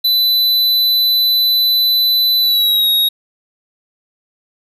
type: tone with pitch glide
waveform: square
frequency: 4000 to 3780 Hz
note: B7 to A#7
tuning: +21 to +23 cents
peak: -11 dBFS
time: 0.04-3.09 s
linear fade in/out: 10 ms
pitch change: -98 cents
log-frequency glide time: 2.4-2.88 s
effects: none